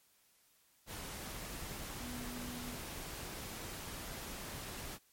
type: tone in noise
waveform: sine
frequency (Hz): 244.7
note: B3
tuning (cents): -16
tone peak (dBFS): -45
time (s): 1.99-2.79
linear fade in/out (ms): 50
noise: pink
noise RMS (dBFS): -45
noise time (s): 0.86-4.99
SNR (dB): -3
effects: white hiss -70 dBFS RMS until 5.12 s + MP3 64 kbps